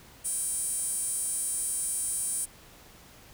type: tone with high-pass filter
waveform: sawtooth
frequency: 784 Hz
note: G5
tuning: in tune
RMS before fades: -31 dBFS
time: 0.24-2.46 s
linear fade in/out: 20 ms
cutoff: 9100 Hz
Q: 9.3
effects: pink hiss -53 dBFS RMS until 3.33 s